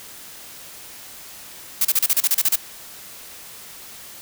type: noise bursts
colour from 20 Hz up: blue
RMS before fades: -17 dBFS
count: 11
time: 1.81-2.559 s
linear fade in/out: 5 ms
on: 39 ms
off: 32 ms
effects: white hiss -40 dBFS RMS until 4.21 s